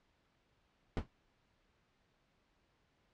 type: noise with exponential decay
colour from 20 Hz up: brown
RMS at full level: -29 dBFS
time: 0.97-1.08 s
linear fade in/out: 1 ms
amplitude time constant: 22 ms
effects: pink hiss -75 dBFS RMS until 3.13 s + low-pass 4000 Hz 12 dB/octave